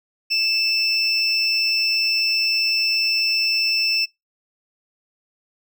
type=tone pair together; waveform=triangle; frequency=2637 / 5345 Hz; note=E7 / E8; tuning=0 / +23 cents; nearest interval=octave; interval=1223 cents; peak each=-20 / -18 dBFS; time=0.3-4.06 s; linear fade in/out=20 ms; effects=noise-tail reverb RT60 0.2 s tail -26 dB re dry